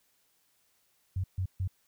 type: tone bursts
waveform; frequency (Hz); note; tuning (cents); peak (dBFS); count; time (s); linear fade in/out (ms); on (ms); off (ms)
sine; 93.2; F#2; +13; -28; 3; 1.16-1.677; 5; 79; 140
effects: white hiss -71 dBFS RMS until 1.87 s